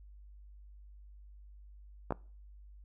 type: clicks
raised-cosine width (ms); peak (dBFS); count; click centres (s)
1; -19; 2; 2.107 / 2.123
effects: noise-tail reverb RT60 0.4 s tail -23 dB re dry + added 50 Hz sine -51 dBFS peak until 2.84 s